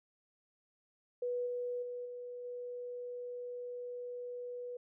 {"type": "tone with level steps", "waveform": "sine", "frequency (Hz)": 490, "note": "B4", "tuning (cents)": -14, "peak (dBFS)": [-33, -35, -39, -42, -40], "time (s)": [1.22, 4.77], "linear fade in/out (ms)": 5, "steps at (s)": [1.46, 1.82, 2.05, 2.44], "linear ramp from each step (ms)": 10, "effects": []}